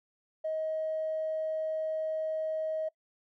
triangle tone with tanh clipping, 631 Hz, D#5, 24 cents sharp, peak -30 dBFS, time 0.44-2.89 s, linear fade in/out 10 ms, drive 4 dB, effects noise-tail reverb RT60 0.1 s tail -23 dB re dry

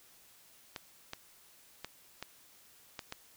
clicks, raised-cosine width 0.2 ms, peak -22 dBFS, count 6, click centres 0.762 / 1.134 / 1.846 / 2.226 / 2.992 / 3.124 s, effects white hiss -61 dBFS RMS until 3.36 s

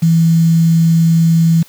sine tone with quantisation, 164.81 Hz, E3, in tune, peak -7 dBFS, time 0.02-1.63 s, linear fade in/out 10 ms, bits 5, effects white hiss -44 dBFS RMS until 1.68 s

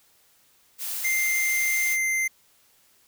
blue noise, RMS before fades -31 dBFS, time 0.78-1.98 s, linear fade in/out 50 ms
square tone with pitch glide, 2096 to 2083 Hz, C7 to C7, +2 to -8 cents, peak -23 dBFS, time 1.04-2.28 s, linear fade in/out 10 ms, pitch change -10 cents, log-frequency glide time 1.87-2.01 s
effects white hiss -61 dBFS RMS until 3.07 s

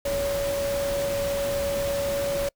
sine tone in noise, 562 Hz, C#5, 24 cents sharp, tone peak -24 dBFS, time 0.05-2.49 s, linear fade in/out 5 ms, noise pink, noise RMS -33 dBFS, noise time 0.05-2.49 s, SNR +6 dB, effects noise-tail reverb RT60 0.1 s tail -26 dB re dry

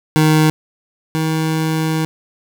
25% pulse tone pair in turn, 155.56 / 158.74 Hz, D#3 / D#3, 0 / +35 cents, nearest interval unison, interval 35 cents, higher second, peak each -6 / -12 dBFS, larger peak first, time 0.16-0.5 / 1.15-2.05 s, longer second, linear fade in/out 0 ms, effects 8-bit

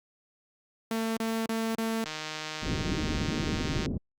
sawtooth tone bursts, 224.8 Hz, A3, 37 cents sharp, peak -24 dBFS, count 4, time 0.91-2.043 s, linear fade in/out 2 ms, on 260 ms, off 31 ms
click train, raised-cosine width 0.2 ms, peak -18 dBFS, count 280, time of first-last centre 2.06-3.86 s, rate 155 Hz
white low-pass noise, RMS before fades -31 dBFS, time 2.62-3.98 s, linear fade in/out 10 ms, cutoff 330 Hz, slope 24 dB/octave
effects Opus 48 kbps

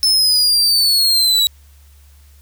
40% pulse linear sweep, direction down, 5274 to 3870 Hz, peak -10 dBFS, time 0.03-1.47 s, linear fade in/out 0 ms, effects added 71 Hz sine -43 dBFS peak until 2.41 s + white hiss -54 dBFS RMS until 2.41 s

